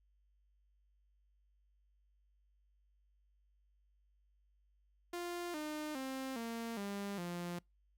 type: tone with pitch steps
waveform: sawtooth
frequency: 349.2 / 304 / 264.6 / 230.4 / 200.6 / 174.6 Hz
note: F4 / D#4 / C4 / A#3 / G3 / F3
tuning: 0 / -40 / +20 / -20 / +40 / 0 cents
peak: -36 dBFS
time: 5.13-7.59 s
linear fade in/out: 5 ms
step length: 410 ms
effects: noise-tail reverb RT60 0.2 s tail -26 dB re dry + added 50 Hz sine -70 dBFS peak until 7.97 s